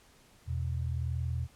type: tone pair together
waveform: sine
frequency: 82.41 / 123.47 Hz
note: E2 / B2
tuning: 0 / 0 cents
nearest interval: perfect fifth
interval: 700 cents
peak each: -32 / -34 dBFS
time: 0.46-1.48 s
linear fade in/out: 50 ms
effects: pink hiss -61 dBFS RMS until 1.55 s + low-pass 12000 Hz 12 dB/octave